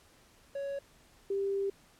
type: tone pair in turn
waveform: triangle / sine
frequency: 557 / 394.6 Hz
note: C#5 / G4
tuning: +8 / +11 cents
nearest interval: tritone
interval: 597 cents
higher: first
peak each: -32 / -29 dBFS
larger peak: second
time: 0.55-0.79 / 1.3-1.7 s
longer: second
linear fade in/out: 5 ms
effects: pink hiss -62 dBFS RMS until 1.99 s + low-pass 12000 Hz 12 dB/octave